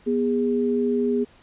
sine tone pair together, 243.8 / 410 Hz, B3 / G#4, -22 / -22 cents, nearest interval major sixth, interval 900 cents, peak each -22 / -22 dBFS, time 0.06-1.25 s, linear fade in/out 20 ms, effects pink hiss -54 dBFS RMS until 1.42 s + resampled to 8000 Hz

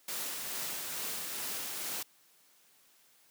white noise with tremolo, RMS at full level -37 dBFS, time 0.08-2.03 s, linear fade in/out 5 ms, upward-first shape sine, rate 2.3 Hz, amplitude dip 25%, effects white hiss -65 dBFS RMS until 3.3 s + high-pass 150 Hz 12 dB/octave

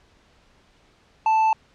triangle tone with hard clipping, 880 Hz, A5, in tune, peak -17 dBFS, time 1.26-1.53 s, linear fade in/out 2 ms, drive 7 dB, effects pink hiss -58 dBFS RMS until 1.74 s + low-pass 5000 Hz 12 dB/octave

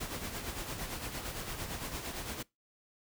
pink noise with tremolo, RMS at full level -38 dBFS, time 0-2.43 s, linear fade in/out 10 ms, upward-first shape sine, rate 8.8 Hz, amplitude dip 50%, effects noise-tail reverb RT60 0.2 s tail -23 dB re dry

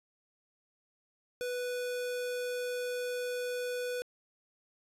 square tone, 493.9 Hz, B4, in tune, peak -34 dBFS, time 1.41-4.02 s, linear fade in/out 0 ms, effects resampled to 32000 Hz

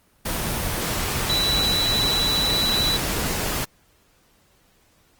sine tone in noise, 3951 Hz, B7, in tune, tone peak -20 dBFS, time 1.29-2.97 s, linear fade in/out 10 ms, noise pink, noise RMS -25 dBFS, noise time 0.25-3.65 s, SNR +2 dB, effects pink hiss -60 dBFS RMS until 5.19 s + Opus 24 kbps

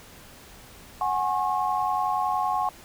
sine chord, F# suspended second, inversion none, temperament equal with one note detuned, 740 / 830.6 / 1084.7 Hz, F#5 / G#5 / C#6, 0 / 0 / -38 cents, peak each -27 dBFS, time 1.01-2.69 s, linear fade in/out 2 ms, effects pink hiss -48 dBFS RMS until 2.84 s

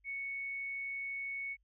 sine tone, 2217 Hz, C#7, in tune, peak -37 dBFS, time 0.04-1.57 s, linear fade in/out 50 ms, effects added 50 Hz sine -70 dBFS peak until 1.63 s

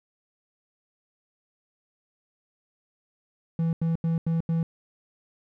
triangle tone bursts, 164.81 Hz, E3, in tune, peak -20 dBFS, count 5, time 3.59-4.63 s, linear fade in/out 2 ms, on 140 ms, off 85 ms, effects none

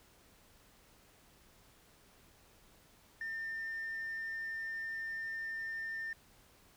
sine tone, 1803 Hz, A6, 42 cents sharp, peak -36 dBFS, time 3.21-6.13 s, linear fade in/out 2 ms, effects tanh soft clip ceiling -35 dBFS + pink hiss -64 dBFS RMS until 6.76 s

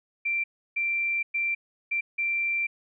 sine tone bursts at uneven times, 2356 Hz, D7, 5 cents sharp, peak -24 dBFS, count 5, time 0.25-0.44 / 0.76-1.23 / 1.34-1.55 / 1.91-2.01 / 2.18-2.67 s, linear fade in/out 10 ms, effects none

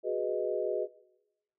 sine chord, G# minor seventh, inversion third, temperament equal, 370 / 415.3 / 493.9 / 622.3 Hz, F#4 / G#4 / B4 / D#5, 0 / 0 / 0 / 0 cents, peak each -34 dBFS, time 0.03-0.88 s, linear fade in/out 50 ms, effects noise-tail reverb RT60 1.0 s tail -21 dB re dry

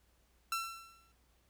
sawtooth tone with exponential decay, 1346 Hz, E6, 36 cents sharp, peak -28 dBFS, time 0.52-1.12 s, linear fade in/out 2 ms, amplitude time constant 130 ms, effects added 60 Hz sine -70 dBFS peak until 1.49 s + pink hiss -73 dBFS RMS until 1.49 s

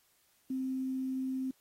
sine tone with quantisation, 261.6 Hz, C4, in tune, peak -32 dBFS, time 0.5-1.51 s, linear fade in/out 5 ms, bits 10, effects white hiss -70 dBFS RMS until 1.6 s + AAC 48 kbps

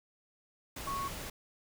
sine tone in noise, 1105 Hz, C#6, 6 cents flat, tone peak -34 dBFS, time 0.87-1.08 s, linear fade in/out 5 ms, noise pink, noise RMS -42 dBFS, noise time 0.76-1.3 s, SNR +5 dB, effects none

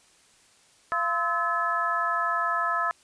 harmonic tone with a mistuned harmonic, 343.3 Hz, F4, 30 cents flat, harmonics 2 / 3 / 4 / 5, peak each -32 / -30 / -26 / -30 dBFS, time 0.92-2.91 s, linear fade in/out 0 ms, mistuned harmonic 4, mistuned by -97 cents, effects white hiss -59 dBFS RMS until 3.03 s + resampled to 22050 Hz

